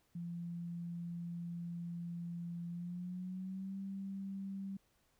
sine tone with pitch glide, 171.5 to 194.74 Hz, F3 to G3, -31 to -11 cents, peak -40 dBFS, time 0.15-4.77 s, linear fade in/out 5 ms, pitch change +220 cents, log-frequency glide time 2.69-3.77 s, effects pink hiss -75 dBFS RMS until 5.19 s

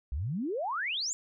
sine exponential sweep, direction up, 59.3 to 7459 Hz, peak -30 dBFS, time 0.12-1.13 s, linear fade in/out 0 ms, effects none

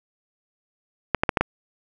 clicks, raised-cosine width 0.5 ms, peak -3 dBFS, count 5, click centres 1.147 / 1.235 / 1.292 / 1.372 / 1.41 s, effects none

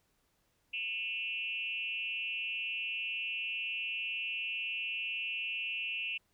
sine tone with frequency modulation, 2682 Hz, E7, 29 cents sharp, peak -34 dBFS, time 0.73-6.18 s, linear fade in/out 10 ms, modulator 227 Hz, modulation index 0.93, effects pink hiss -75 dBFS RMS until 6.33 s

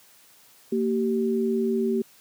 sine tone pair together, 229.6 / 386.1 Hz, A#3 / G4, -26 / -26 cents, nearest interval major sixth, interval 900 cents, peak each -24 dBFS, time 0.72-2.02 s, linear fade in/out 5 ms, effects white hiss -55 dBFS RMS until 2.2 s + high-pass 100 Hz 12 dB/octave

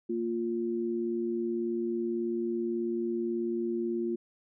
sine tone pair together, 230.9 / 349.2 Hz, A#3 / F4, -16 / 0 cents, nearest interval perfect fifth, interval 716 cents, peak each -33 / -30 dBFS, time 0.09-4.16 s, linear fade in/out 10 ms, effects none

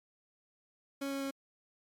30% pulse tone with pitch steps, 276.5 / 274.9 / 273.3 Hz, C#4 / C#4 / C#4, -4 / -14 / -24 cents, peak -32 dBFS, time 1.01-1.31 s, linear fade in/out 10 ms, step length 100 ms, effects MP3 96 kbps

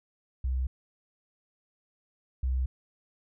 sine tone pair in turn, 64.3 / 64.3 Hz, C2 / C2, -30 / -30 cents, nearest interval unison, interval 0 cents, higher neither, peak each -26 / -25 dBFS, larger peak second, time 0.44-0.67 / 2.43-2.66 s, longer neither, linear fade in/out 5 ms, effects none

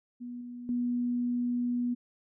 sine tone with level steps, 243.4 Hz, B3, 25 cents flat, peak -37 / -39 / -27 dBFS, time 0.2-1.95 s, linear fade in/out 20 ms, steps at 0.41 / 0.69 s, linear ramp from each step 2 ms, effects none

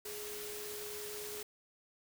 sine tone in noise, 418.4 Hz, G#4, 13 cents sharp, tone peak -45 dBFS, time 0.05-1.43 s, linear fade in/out 5 ms, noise white, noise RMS -45 dBFS, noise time 0.05-1.43 s, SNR -3 dB, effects none

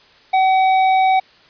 sine tone with tanh clipping, 758 Hz, F#5, 42 cents sharp, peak -13 dBFS, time 0.33-1.2 s, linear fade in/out 10 ms, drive 11 dB, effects white hiss -49 dBFS RMS until 1.49 s + resampled to 11025 Hz

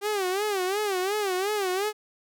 sawtooth tone with vibrato, 393.6 Hz, G4, 7 cents sharp, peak -21 dBFS, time 0.01-1.93 s, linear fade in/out 50 ms, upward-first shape sine, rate 2.8 Hz, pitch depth 140 cents each way, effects none

